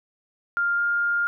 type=tone pair in turn; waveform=sine; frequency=1400 / 1407.5 Hz; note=F6 / F6; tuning=+4 / +13 cents; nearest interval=unison; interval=9 cents; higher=second; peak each=-20 dBFS; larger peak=neither; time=0.57-0.78 / 0.78-1.27 s; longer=second; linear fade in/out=0 ms; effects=none